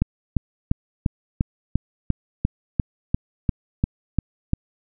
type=click train; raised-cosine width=5 ms; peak=-6 dBFS; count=14; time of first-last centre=0.02-4.534 s; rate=2.88 Hz; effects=none